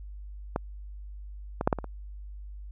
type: clicks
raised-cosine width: 1 ms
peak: -13 / -14 / -7 / -9 / -19 / -24 dBFS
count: 6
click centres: 0.561 / 1.611 / 1.675 / 1.728 / 1.787 / 1.843 s
effects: added 50 Hz sine -39 dBFS peak until 2.71 s